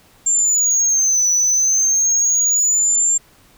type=exponential two-way sweep; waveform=sine; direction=down then up; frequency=7370 to 5920 to 7370 Hz; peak=-10 dBFS; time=0.26-3.18 s; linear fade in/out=10 ms; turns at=1.3 s; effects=tanh soft clip ceiling -12 dBFS + pink hiss -51 dBFS RMS until 3.57 s